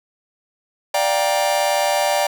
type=chord; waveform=45% pulse; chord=G minor seventh; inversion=second; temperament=just; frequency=588 / 705.6 / 784 / 940.8 Hz; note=D5 / F5 / G5 / Bb5; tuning=+2 / +18 / 0 / +16 cents; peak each=-20 / -24 / -22 / -25 dBFS; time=0.94-2.27 s; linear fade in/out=5 ms; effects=none